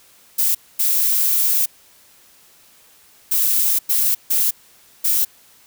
violet noise bursts at uneven times, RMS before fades -17 dBFS, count 6, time 0.38-0.55 / 0.79-1.66 / 3.31-3.79 / 3.89-4.15 / 4.3-4.51 / 5.04-5.25 s, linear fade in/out 10 ms, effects white hiss -51 dBFS RMS until 5.66 s

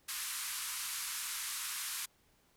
white band-pass noise, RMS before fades -40 dBFS, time 0.08-2.06 s, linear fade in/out 10 ms, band 1000 to 13000 Hz, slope 48 dB/octave, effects pink hiss -70 dBFS RMS until 2.56 s

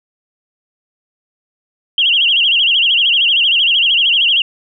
sine tone with vibrato, 3007 Hz, F#7, 27 cents sharp, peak -9 dBFS, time 1.98-4.42 s, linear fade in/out 2 ms, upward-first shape sine, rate 13 Hz, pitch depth 170 cents each way, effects none

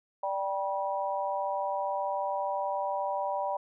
sine chord, G major, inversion second, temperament equal with one note detuned, 587.3 / 784 / 969.1 Hz, D5 / G5 / B5, 0 / 0 / -33 cents, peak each -33 dBFS, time 0.23-3.57 s, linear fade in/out 5 ms, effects none

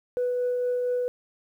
sine tone with tremolo, 493.9 Hz, B4, in tune, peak -21 dBFS, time 0.17-1.08 s, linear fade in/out 0 ms, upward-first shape triangle, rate 4.3 Hz, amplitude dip 25%, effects tanh soft clip ceiling -20 dBFS + 10-bit

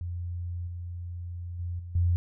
sine tone with level steps, 87.31 Hz, F2, in tune, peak -31 / -34 / -30 / -37 / -21 dBFS, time 0.01-2.16 s, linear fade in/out 0 ms, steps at 0.67 / 1.59 / 1.79 / 1.95 s, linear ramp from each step 5 ms, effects none

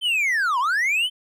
triangle linear two-way sweep, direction down then up, 3136 to 932.3 to 3136 Hz, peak -17 dBFS, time 0.01-1.1 s, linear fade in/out 50 ms, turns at 0.59 s, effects none

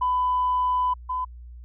sine tone pair in turn, 1000 / 1009.3 Hz, B5 / B5, +21 / +37 cents, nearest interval unison, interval 16 cents, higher second, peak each -19 / -24 dBFS, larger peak first, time 0.01-0.94 / 1.09-1.25 s, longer first, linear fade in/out 10 ms, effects tanh soft clip ceiling -15 dBFS + added 60 Hz sine -39 dBFS peak until 1.64 s

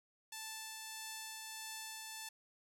5% pulse tone with tremolo, 880 Hz, A5, in tune, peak -32 dBFS, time 0.32-2.29 s, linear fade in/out 5 ms, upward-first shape triangle, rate 1.6 Hz, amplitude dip 25%, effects none

